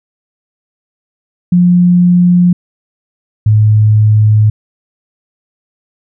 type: tone pair in turn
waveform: sine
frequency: 177.3 / 107.2 Hz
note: F3 / A2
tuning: +26 / -45 cents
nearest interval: major sixth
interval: 871 cents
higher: first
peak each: -4 dBFS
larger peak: neither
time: 1.52-2.53 / 3.46-4.5 s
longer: second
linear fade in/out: 5 ms
effects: none